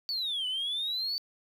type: exponential two-way sweep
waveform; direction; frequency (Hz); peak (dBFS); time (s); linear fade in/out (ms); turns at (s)
sine; down then up; 4579 to 2960 to 4579; -28; 0.09-1.18; 0; 0.47
effects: tanh soft clip ceiling -27 dBFS + 10-bit